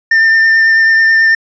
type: tone with vibrato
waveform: triangle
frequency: 1800 Hz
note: A6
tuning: 39 cents sharp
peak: -4 dBFS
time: 0.11-1.35 s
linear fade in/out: 5 ms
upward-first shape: sine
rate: 9.2 Hz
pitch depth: 11 cents each way
effects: resampled to 16000 Hz